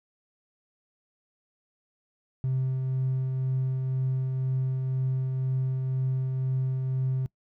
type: tone with tremolo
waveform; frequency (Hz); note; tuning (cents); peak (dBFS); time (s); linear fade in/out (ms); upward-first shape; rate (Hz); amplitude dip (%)
triangle; 130.8; C3; 0; -20; 2.44-7.26; 0; triangle; 2; 40
effects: noise-tail reverb RT60 0.1 s tail -24 dB re dry + tanh soft clip ceiling -20 dBFS